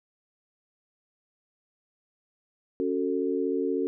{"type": "chord", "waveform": "sine", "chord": "F# minor", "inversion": "second", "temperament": "equal with one note detuned", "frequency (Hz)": [277.2, 370, 446.4], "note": ["C#4", "F#4", "A4"], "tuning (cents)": [0, 0, 25], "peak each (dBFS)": -29, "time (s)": [2.8, 3.87], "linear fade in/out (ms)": 0, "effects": []}